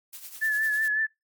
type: noise with tremolo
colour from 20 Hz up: blue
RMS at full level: -39 dBFS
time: 0.13-0.88 s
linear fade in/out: 0 ms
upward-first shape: triangle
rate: 10 Hz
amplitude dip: 70%
type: tone with vibrato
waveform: sine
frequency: 1734 Hz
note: A6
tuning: 26 cents flat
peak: -22 dBFS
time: 0.41-1.07 s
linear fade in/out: 20 ms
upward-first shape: triangle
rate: 5.4 Hz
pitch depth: 46 cents each way
effects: noise-tail reverb RT60 0.2 s tail -25 dB re dry + MP3 96 kbps